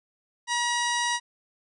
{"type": "harmonic tone with a mistuned harmonic", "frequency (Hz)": 957, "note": "A#5", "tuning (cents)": 45, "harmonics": [1, 2, 3, 4, 5, 6, 7, 8, 9, 10], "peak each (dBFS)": [-28, -29, -35, -33, -38, -33, -44, -40, -45, -41], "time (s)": [0.47, 1.2], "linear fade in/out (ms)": 50, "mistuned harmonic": 7, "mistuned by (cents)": -72, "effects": []}